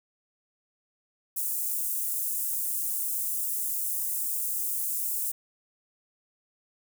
white high-pass noise, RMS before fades -30 dBFS, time 1.36-5.32 s, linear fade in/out 10 ms, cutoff 8300 Hz, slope 24 dB/octave, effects none

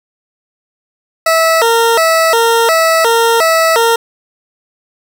20% pulse tone with vibrato, 548 Hz, C#5, 20 cents flat, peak -3 dBFS, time 1.26-3.96 s, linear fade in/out 5 ms, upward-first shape square, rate 1.4 Hz, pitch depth 300 cents each way, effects 7-bit

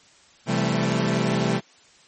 sawtooth chord, A minor seventh, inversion first, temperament equal with one note detuned, 130.81 / 167.99 / 196 / 220 Hz, C3 / E3 / G3 / A3, 0 / +33 / 0 / 0 cents, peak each -22 dBFS, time 0.46-1.61 s, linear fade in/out 50 ms, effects white hiss -54 dBFS RMS until 2.07 s + MP3 32 kbps

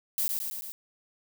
violet noise with echo, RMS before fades -28 dBFS, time 0.18-0.28 s, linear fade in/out 0 ms, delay 110 ms, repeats 4, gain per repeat -3 dB, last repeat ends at 0.72 s, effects none

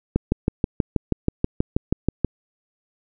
click train, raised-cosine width 3 ms, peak -5 dBFS, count 14, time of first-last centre 0.16-2.247 s, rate 6.23 Hz, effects none

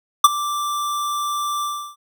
square tone with ADSR envelope, 1174.7 Hz, D6, in tune, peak -4 dBFS, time 0.24-1.96 s, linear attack 5 ms, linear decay 29 ms, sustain -18 dB, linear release 330 ms, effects none

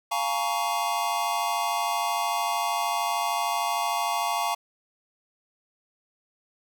square chord, Bb minor seventh, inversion second, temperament just, 699.2 / 839.1 / 932.3 / 1118.8 Hz, F5 / Ab5 / Bb5 / Db6, +2 / +18 / 0 / +16 cents, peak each -31 dBFS, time 0.11-4.55 s, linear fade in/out 10 ms, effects none

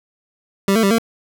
25% pulse tone with pitch steps, 196.3 / 224.5 / 196.7 / 228.4 Hz, G3 / A3 / G3 / A#3, +3 / +35 / +6 / -35 cents, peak -9 dBFS, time 0.68-0.984 s, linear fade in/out 2 ms, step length 76 ms, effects none

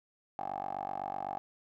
10% pulse tone with band-pass filter, 47.92 Hz, G1, 39 cents flat, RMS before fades -38 dBFS, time 0.39-1.38 s, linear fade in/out 0 ms, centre 800 Hz, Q 8.9, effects none

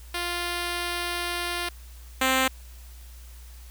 5% pulse tone pair in turn, 349.5 / 262 Hz, F4 / C4, +1 / +2 cents, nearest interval perfect fourth, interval 499 cents, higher first, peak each -16 / -9 dBFS, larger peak second, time 0.14-1.69 / 2.21-2.48 s, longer first, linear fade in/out 5 ms, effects added 60 Hz sine -42 dBFS peak until 3.7 s + white hiss -53 dBFS RMS until 3.7 s

